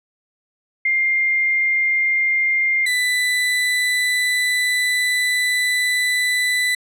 sine / 35% pulse tone pair in turn, 2109 / 1990.6 Hz, C7 / B6, +13 / +13 cents, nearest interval minor second, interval 100 cents, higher first, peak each -15 dBFS, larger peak neither, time 0.85-2.86 / 2.86-6.75 s, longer second, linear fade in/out 5 ms, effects low-pass 12000 Hz 12 dB/octave

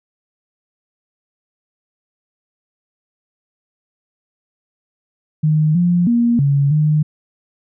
sine tone with pitch steps, 154.1 / 175.3 / 236.4 / 140.7 / 152.1 Hz, D#3 / F3 / A#3 / C#3 / D#3, -16 / +7 / +24 / +26 / -39 cents, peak -11 dBFS, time 5.43-7.03 s, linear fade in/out 10 ms, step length 320 ms, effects none

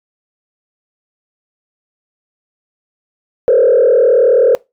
sine tone with frequency modulation, 491.7 Hz, B4, 8 cents flat, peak -5 dBFS, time 3.48-4.55 s, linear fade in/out 0 ms, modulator 39.3 Hz, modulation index 1.4, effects noise-tail reverb RT60 0.2 s tail -22 dB re dry + tanh soft clip ceiling -1 dBFS

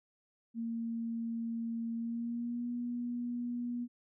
sine tone with pitch glide, 230 to 241.4 Hz, A#3 to B3, -23 to -39 cents, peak -34 dBFS, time 0.54-3.88 s, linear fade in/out 50 ms, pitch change +84 cents, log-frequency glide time 1.95-2.69 s, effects none

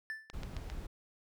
triangle tone with exponential decay, 1760 Hz, A6, in tune, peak -33 dBFS, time 0.1-0.36 s, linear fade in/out 0 ms, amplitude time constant 55 ms
click train, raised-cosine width 0.2 ms, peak -27 dBFS, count 4, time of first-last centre 0.3-0.7 s, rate 7.5 Hz
brown noise, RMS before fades -42 dBFS, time 0.33-0.87 s, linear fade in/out 10 ms
effects none

